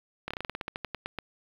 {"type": "slowing click train", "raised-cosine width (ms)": 0.3, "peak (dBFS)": -17, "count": 15, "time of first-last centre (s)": [0.28, 1.187], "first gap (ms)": 26, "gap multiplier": 1.13, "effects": ["low-pass 4000 Hz 12 dB/octave", "8-bit"]}